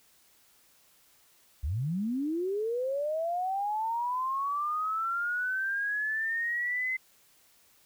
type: linear sweep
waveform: sine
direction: up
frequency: 60.8 to 2061 Hz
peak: -28 dBFS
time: 1.63-6.97 s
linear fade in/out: 10 ms
effects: white hiss -63 dBFS RMS until 7.85 s